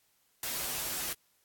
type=noise with comb filter; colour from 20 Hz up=white; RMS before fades=-35 dBFS; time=0.43-1.13 s; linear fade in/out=2 ms; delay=10 ms; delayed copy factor=-0.6; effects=white hiss -71 dBFS RMS until 1.44 s + AAC 64 kbps